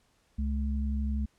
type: tone pair together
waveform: sine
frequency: 67.6 / 214.6 Hz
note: C#2 / A3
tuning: -43 / -43 cents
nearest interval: octave + minor sixth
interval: 2000 cents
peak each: -28 / -34 dBFS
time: 0.38-1.26 s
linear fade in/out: 10 ms
effects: pink hiss -69 dBFS RMS until 1.38 s + low-pass 10000 Hz 12 dB/octave